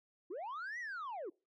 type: linear two-way sweep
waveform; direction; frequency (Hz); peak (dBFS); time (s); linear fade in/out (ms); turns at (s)
sine; up then down; 309.1 to 1997 to 309.1; -38; 0.3-1.3; 10; 0.79
effects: noise-tail reverb RT60 0.3 s tail -26 dB re dry + tanh soft clip ceiling -39 dBFS